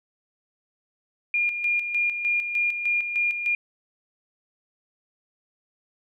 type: tone with tremolo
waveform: sine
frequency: 2415 Hz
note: D7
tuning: 48 cents sharp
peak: -20 dBFS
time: 1.34-3.55 s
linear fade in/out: 2 ms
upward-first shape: square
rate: 3.3 Hz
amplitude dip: 55%
effects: none